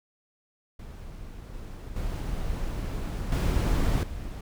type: noise with level steps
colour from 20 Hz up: brown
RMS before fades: -41 / -39 / -31 / -23 / -36 dBFS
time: 0.79-4.41 s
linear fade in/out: 5 ms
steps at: 1.54 / 1.96 / 3.32 / 4.03 s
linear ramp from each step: 2 ms
effects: none